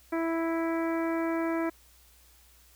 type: harmonic tone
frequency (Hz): 329.6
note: E4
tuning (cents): 0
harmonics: 1 / 2 / 3 / 4 / 5 / 6 / 7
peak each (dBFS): -28 / -34 / -38 / -40 / -42 / -44 / -45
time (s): 0.12-1.7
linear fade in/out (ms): 10
effects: added 60 Hz sine -60 dBFS peak until 2.75 s + white hiss -60 dBFS RMS until 2.75 s